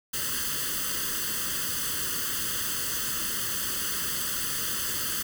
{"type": "noise with comb filter", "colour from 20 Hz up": "white", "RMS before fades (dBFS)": -30, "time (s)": [0.13, 5.23], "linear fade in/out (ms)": 10, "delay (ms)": 0.64, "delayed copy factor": 0.95, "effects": []}